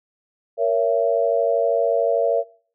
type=chord; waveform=sine; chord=A# diminished; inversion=none; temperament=just; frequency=466.2 / 559.4 / 671.3 Hz; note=A#4 / C#5 / E5; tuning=0 / +16 / +31 cents; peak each=-21 dBFS; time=0.57-2.44 s; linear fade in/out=50 ms; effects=noise-tail reverb RT60 0.5 s tail -22 dB re dry